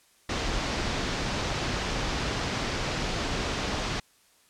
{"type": "low-pass noise", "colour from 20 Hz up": "pink", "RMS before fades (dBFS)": -30, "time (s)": [0.29, 4], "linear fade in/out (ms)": 5, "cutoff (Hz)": 6100, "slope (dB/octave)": 24, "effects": ["white hiss -62 dBFS RMS until 4.49 s", "low-pass 11000 Hz 12 dB/octave"]}